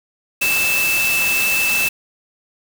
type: tone in noise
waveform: sine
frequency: 2637 Hz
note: E7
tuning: in tune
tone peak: -16 dBFS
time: 0.41-1.89 s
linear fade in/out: 10 ms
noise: white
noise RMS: -22 dBFS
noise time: 0.41-1.89 s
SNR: +3 dB
effects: none